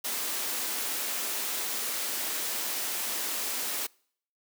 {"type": "high-pass noise", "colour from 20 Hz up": "white", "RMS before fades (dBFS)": -32, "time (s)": [0.04, 3.87], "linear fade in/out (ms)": 10, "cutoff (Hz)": 220, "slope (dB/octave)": 24, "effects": ["noise-tail reverb RT60 0.6 s tail -26 dB re dry"]}